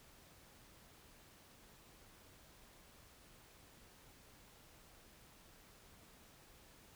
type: silence
effects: pink hiss -63 dBFS RMS until 6.95 s